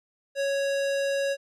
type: tone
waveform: square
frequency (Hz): 554.4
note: C#5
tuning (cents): 0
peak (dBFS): -25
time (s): 0.35-1.37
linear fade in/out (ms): 50
effects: low-pass 8000 Hz 12 dB/octave